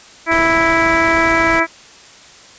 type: harmonic tone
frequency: 329.6 Hz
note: E4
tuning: in tune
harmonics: 1 / 2 / 3 / 4 / 5 / 6 / 7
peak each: -19 / -19 / -19 / -19 / -19 / -19 / -19 dBFS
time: 0.26-1.67 s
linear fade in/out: 50 ms
type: noise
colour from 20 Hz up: pink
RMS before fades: -26 dBFS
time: 0.31-1.6 s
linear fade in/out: 5 ms
effects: white hiss -41 dBFS RMS until 2.58 s + resampled to 16000 Hz